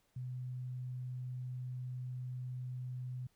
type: tone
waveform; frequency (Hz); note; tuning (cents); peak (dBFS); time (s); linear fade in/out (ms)
sine; 126.2; B2; +38; -39; 0.16-3.27; 5
effects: pink hiss -75 dBFS RMS until 3.35 s